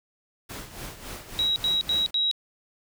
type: noise with tremolo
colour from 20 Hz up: pink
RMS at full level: -37 dBFS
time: 0.49-2.11 s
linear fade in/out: 10 ms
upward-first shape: sine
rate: 3.6 Hz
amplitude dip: 65%
type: tone bursts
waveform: sine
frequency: 3849 Hz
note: B7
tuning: 45 cents flat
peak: -21 dBFS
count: 4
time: 1.39-2.313 s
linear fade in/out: 0 ms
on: 170 ms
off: 81 ms
effects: none